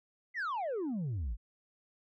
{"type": "exponential sweep", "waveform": "sine", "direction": "down", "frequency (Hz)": [2093, 46.25], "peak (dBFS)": -30, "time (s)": [0.34, 1.37], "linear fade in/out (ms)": 50, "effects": ["tanh soft clip ceiling -32 dBFS"]}